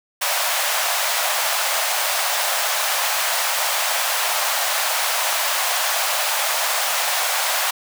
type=high-pass noise; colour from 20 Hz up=pink; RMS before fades=-21 dBFS; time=0.21-7.71 s; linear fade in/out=10 ms; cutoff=600 Hz; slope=48 dB/octave; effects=none